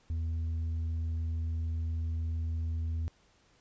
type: tone with tanh clipping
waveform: sine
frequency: 81.5 Hz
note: E2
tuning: 19 cents flat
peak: -31 dBFS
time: 0.1-3.08 s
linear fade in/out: 0 ms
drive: 3 dB
effects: pink hiss -66 dBFS RMS until 3.6 s + resampled to 16000 Hz